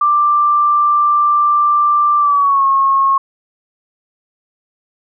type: tone with pitch glide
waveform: sine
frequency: 1180 to 1088.3 Hz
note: D6 to C#6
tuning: +8 to -32 cents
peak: -9 dBFS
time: 0.01-3.18 s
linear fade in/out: 5 ms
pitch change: -140 cents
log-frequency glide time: 2.18-2.65 s
effects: none